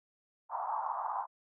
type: band-pass noise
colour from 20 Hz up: pink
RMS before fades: -36 dBFS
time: 0.49-1.27 s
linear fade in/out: 50 ms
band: 790 to 1100 Hz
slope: 48 dB/octave
effects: none